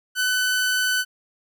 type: tone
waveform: sawtooth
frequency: 1504 Hz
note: F#6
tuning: 28 cents sharp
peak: -16 dBFS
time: 0.15-1.05 s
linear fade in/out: 50 ms
effects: none